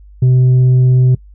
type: tone with tanh clipping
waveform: sine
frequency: 127.4 Hz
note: C3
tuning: 46 cents flat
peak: -7 dBFS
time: 0.22-1.15 s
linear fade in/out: 5 ms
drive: 3 dB
effects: noise-tail reverb RT60 0.1 s tail -23 dB re dry + added 50 Hz sine -36 dBFS peak until 1.34 s